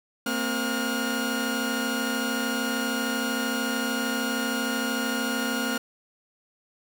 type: tone cluster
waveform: sawtooth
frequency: 228.7 / 261.8 / 1426 Hz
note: A#3 / C4 / F6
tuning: -33 / +1 / +36 cents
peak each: -26 dBFS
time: 0.26-5.78 s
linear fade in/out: 5 ms
effects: none